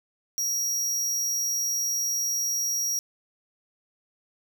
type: tone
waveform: 45% pulse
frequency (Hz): 5680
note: F8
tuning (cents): +28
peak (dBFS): -25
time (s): 0.38-2.99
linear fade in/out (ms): 0
effects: none